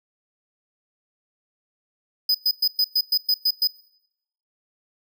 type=tone bursts; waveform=square; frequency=4997 Hz; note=D#8; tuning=7 cents sharp; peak=-17 dBFS; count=9; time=2.29-3.674 s; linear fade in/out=5 ms; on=56 ms; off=110 ms; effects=noise-tail reverb RT60 0.8 s tail -22 dB re dry